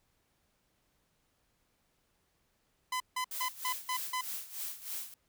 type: tone bursts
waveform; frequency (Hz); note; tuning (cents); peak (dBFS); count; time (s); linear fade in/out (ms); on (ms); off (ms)
sawtooth; 1012; B5; +42; -28; 6; 2.92-4.212; 5; 82; 160
type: noise with tremolo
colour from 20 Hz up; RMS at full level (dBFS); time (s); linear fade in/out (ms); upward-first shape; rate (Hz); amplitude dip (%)
blue; -38; 3.31-5.14; 2; sine; 3.2; 80
effects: pink hiss -75 dBFS RMS until 5.28 s